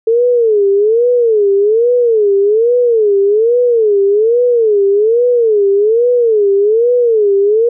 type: tone with vibrato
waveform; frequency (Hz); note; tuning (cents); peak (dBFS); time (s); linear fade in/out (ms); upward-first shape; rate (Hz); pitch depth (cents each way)
sine; 440.8; A4; +3; -7; 0.07-7.69; 5; sine; 1.2; 190
effects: none